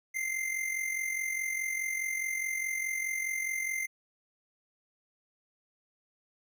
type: tone with amplitude modulation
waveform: square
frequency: 2088 Hz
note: C7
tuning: 4 cents flat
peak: -29 dBFS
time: 0.14-3.87 s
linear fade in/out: 20 ms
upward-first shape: sine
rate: 44.8 Hz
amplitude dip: 60%
effects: none